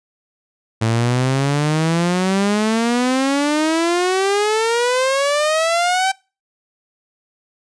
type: exponential sweep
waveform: sawtooth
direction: up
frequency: 110 to 778 Hz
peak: -11 dBFS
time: 0.81-6.12 s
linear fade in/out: 10 ms
effects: noise-tail reverb RT60 0.3 s tail -23 dB re dry + resampled to 22050 Hz